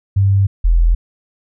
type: tone pair in turn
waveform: sine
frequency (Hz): 98.3 / 41.93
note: G2 / E1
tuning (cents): +5 / +30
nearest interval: octave + minor third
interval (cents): 1475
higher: first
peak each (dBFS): -9 / -8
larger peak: second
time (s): 0.16-0.47 / 0.64-0.95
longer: neither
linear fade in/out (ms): 10
effects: none